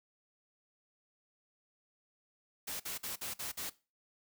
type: noise bursts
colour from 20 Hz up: white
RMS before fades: -40 dBFS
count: 6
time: 2.67-3.7 s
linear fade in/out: 10 ms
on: 130 ms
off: 50 ms
effects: noise-tail reverb RT60 0.3 s tail -19 dB re dry